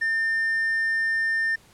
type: tone with hard clipping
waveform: sine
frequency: 1800 Hz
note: A6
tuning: 39 cents sharp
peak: -22 dBFS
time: 0.01-1.56 s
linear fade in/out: 10 ms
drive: 2 dB
effects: pink hiss -55 dBFS RMS until 1.73 s + low-pass 12000 Hz 12 dB/octave